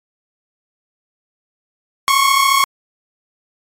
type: tone pair together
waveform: sawtooth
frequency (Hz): 1080 / 1114.2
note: C#6 / C#6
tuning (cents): -45 / +9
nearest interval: minor second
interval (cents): 54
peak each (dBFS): -10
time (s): 2.08-2.64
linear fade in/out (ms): 0
effects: MP3 64 kbps